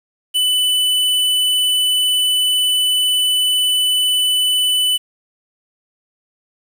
square tone, 2994 Hz, F#7, 20 cents sharp, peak -14 dBFS, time 0.34-4.98 s, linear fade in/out 20 ms, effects 7-bit

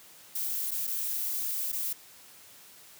violet noise with dropouts, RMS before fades -32 dBFS, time 0.35-1.93 s, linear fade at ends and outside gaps 5 ms, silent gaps 0.709-0.715 / 0.87-0.875 / 1.719-1.727 s, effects white hiss -53 dBFS RMS until 2.99 s + high-pass 80 Hz 12 dB/octave

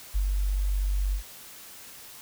sine tone with ADSR envelope, 48.18 Hz, G1, 29 cents flat, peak -21 dBFS, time 0.14-1.23 s, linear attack 20 ms, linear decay 72 ms, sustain -2 dB, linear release 95 ms, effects white hiss -46 dBFS RMS until 2.21 s

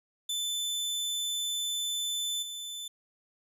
sawtooth tone with level steps, 3520 Hz, A7, in tune, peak -27 / -34 dBFS, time 0.29-2.88 s, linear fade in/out 5 ms, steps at 2.42 s, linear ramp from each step 10 ms, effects resampled to 32000 Hz

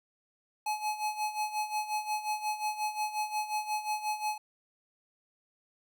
square tone with tremolo, 850 Hz, G#5, 40 cents sharp, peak -29 dBFS, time 0.66-4.38 s, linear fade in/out 5 ms, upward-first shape sine, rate 5.6 Hz, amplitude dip 75%, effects 11-bit

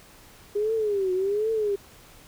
sine tone with vibrato, 405.6 Hz, G#4, 41 cents flat, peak -22 dBFS, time 0.55-1.76 s, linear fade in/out 10 ms, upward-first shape triangle, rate 1.3 Hz, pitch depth 190 cents each way, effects pink hiss -51 dBFS RMS until 2.27 s

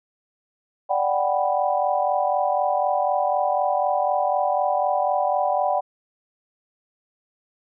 sine chord, G major seventh, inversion second, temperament equal, 587.3 / 740 / 784 / 987.8 Hz, D5 / F#5 / G5 / B5, 0 / 0 / 0 / 0 cents, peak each -24 / -23 / -24 / -28 dBFS, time 0.89-5.81 s, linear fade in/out 20 ms, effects none

